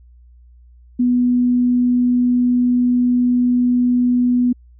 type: tone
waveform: sine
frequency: 246.3 Hz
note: B3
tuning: 5 cents flat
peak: -12 dBFS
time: 0.99-4.53 s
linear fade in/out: 10 ms
effects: added 60 Hz sine -43 dBFS peak until 4.79 s